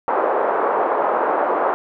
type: band-pass noise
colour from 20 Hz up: pink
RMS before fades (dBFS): -19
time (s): 0.08-1.74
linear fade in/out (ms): 0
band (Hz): 420 to 1200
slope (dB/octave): 24
effects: none